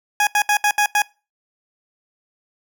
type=tone bursts at uneven times; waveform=20% pulse; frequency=830.6 Hz; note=G#5; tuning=in tune; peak=-9 dBFS; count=6; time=0.2-0.27 / 0.35-0.42 / 0.49-0.57 / 0.64-0.71 / 0.78-0.86 / 0.95-1.02 s; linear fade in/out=2 ms; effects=noise-tail reverb RT60 0.3 s tail -23 dB re dry